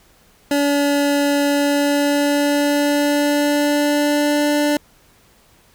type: tone with pitch glide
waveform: 25% pulse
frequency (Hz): 285.8 to 294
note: D4 to D4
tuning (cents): -47 to +2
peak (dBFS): -11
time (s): 0.51-4.77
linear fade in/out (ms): 2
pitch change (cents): +49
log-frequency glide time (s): 1.44-4.49
effects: pink hiss -53 dBFS RMS until 5.74 s